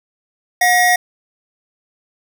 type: tone pair together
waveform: square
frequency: 722.1 / 1899 Hz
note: F#5 / A#6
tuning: -42 / +32 cents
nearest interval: octave + perfect fourth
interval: 1674 cents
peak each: -14 dBFS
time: 0.61-0.96 s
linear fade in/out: 5 ms
effects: none